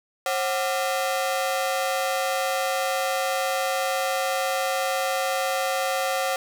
sawtooth ring-modulated tone, 642 Hz, E5, 46 cents flat, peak -16 dBFS, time 0.26-6.36 s, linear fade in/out 2 ms, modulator 104 Hz, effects none

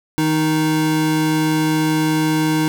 square tone pair together, 156.86 / 311.1 Hz, D#3 / D#4, +14 / 0 cents, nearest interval octave, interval 1186 cents, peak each -21 / -17 dBFS, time 0.18-2.68 s, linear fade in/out 0 ms, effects none

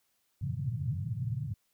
pink band-pass noise, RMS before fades -34 dBFS, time 0.41-1.54 s, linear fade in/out 5 ms, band 100 to 150 Hz, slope 48 dB/octave, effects white hiss -75 dBFS RMS until 1.73 s

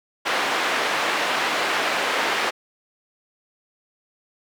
white band-pass noise, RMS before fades -23 dBFS, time 0.25-2.51 s, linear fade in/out 20 ms, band 370 to 2200 Hz, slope 12 dB/octave, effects none

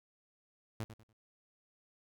sawtooth tone with echo, 111 Hz, A2, 16 cents sharp, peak -33 dBFS, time 0.8-0.84 s, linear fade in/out 0 ms, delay 96 ms, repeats 3, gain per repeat -11 dB, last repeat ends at 1.128 s, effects none

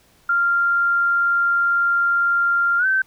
sine tone with pitch glide, 1391 to 1543.4 Hz, F6 to G6, -7 to -27 cents, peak -15 dBFS, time 0.29-3.02 s, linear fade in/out 5 ms, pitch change +180 cents, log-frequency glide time 2.78-2.86 s, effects pink hiss -56 dBFS RMS until 3.06 s

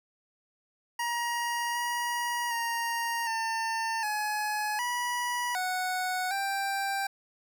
25% pulse tone with pitch steps, 948 / 957 / 933 / 900 / 845 / 973 / 738 / 787 Hz, A#5 / A#5 / A#5 / A5 / G#5 / B5 / F#5 / G5, +29 / +45 / +1 / +39 / +30 / -26 / -5 / +7 cents, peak -25 dBFS, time 0.99-7.07 s, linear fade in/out 5 ms, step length 760 ms, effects none

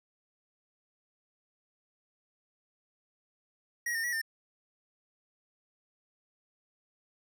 square tone with pitch steps, 1898 / 1819 / 1929 / 1801 Hz, A#6 / A#6 / B6 / A6, +31 / -43 / -41 / +40 cents, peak -31 dBFS, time 3.86-4.216 s, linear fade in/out 5 ms, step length 89 ms, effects none

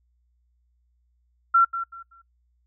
sine tone with echo, 1361 Hz, F6, 45 cents flat, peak -13 dBFS, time 1.54-1.65 s, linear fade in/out 10 ms, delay 190 ms, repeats 3, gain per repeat -12 dB, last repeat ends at 2.22 s, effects noise-tail reverb RT60 0.1 s tail -23 dB re dry + added 60 Hz sine -64 dBFS peak until 2.66 s

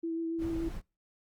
sine tone with vibrato, 329.6 Hz, E4, in tune, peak -31 dBFS, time 0.03-0.69 s, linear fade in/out 10 ms, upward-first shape sine, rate 7.1 Hz, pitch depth 16 cents each way
brown noise, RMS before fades -39 dBFS, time 0.38-0.82 s, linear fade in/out 50 ms
effects noise-tail reverb RT60 0.3 s tail -25 dB re dry + Opus 48 kbps

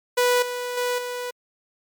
sawtooth tone with level steps, 492 Hz, B4, 7 cents flat, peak -13 / -23 / -18 / -24 dBFS, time 0.17-1.31 s, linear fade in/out 10 ms, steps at 0.42 / 0.77 / 0.98 s, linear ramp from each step 5 ms, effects MP3 96 kbps

